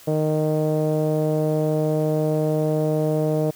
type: tone with low-pass filter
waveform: sawtooth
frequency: 154.4 Hz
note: D#3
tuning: 13 cents flat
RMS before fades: -21 dBFS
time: 0.07-3.51 s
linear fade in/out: 10 ms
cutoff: 560 Hz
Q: 4.4
effects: white hiss -47 dBFS RMS until 3.55 s + high-pass 60 Hz 12 dB/octave